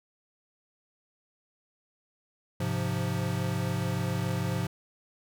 square chord, F minor, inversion first, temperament equal, 103.83 / 130.81 / 174.61 Hz, Ab2 / C3 / F3, 0 / 0 / 0 cents, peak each -33 dBFS, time 2.6-4.67 s, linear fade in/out 5 ms, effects none

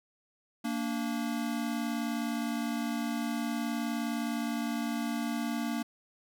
square tone pair together, 230.7 / 290.2 Hz, A#3 / D4, -18 / -21 cents, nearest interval major third, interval 397 cents, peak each -33 / -36 dBFS, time 0.64-5.83 s, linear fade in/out 10 ms, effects none

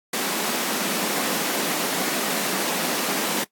pink high-pass noise, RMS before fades -25 dBFS, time 0.13-3.44 s, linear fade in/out 5 ms, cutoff 180 Hz, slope 48 dB/octave, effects noise-tail reverb RT60 0.1 s tail -18 dB re dry + AAC 64 kbps

